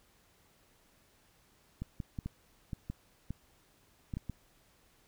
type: clicks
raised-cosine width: 5 ms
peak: -25 dBFS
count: 10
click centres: 1.82 / 2.002 / 2.188 / 2.26 / 2.732 / 2.9 / 3.306 / 4.138 / 4.17 / 4.297 s
effects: pink hiss -67 dBFS RMS until 5.07 s